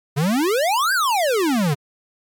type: exponential two-way sweep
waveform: square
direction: up then down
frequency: 133.5 to 1631 to 133.5 Hz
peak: -17 dBFS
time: 0.16-1.75 s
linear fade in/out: 20 ms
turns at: 0.93 s
effects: MP3 96 kbps